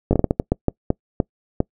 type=slowing click train; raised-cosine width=2 ms; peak=-3 dBFS; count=12; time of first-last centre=0.11-1.604 s; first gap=20 ms; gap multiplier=1.35; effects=noise-tail reverb RT60 0.1 s tail -26 dB re dry